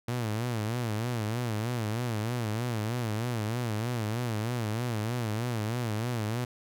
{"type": "tone with vibrato", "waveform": "sawtooth", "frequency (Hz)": 114.4, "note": "A#2", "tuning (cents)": -32, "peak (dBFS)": -25, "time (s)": [0.08, 6.45], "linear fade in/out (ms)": 5, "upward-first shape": "sine", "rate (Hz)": 3.2, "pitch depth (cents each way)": 140, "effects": []}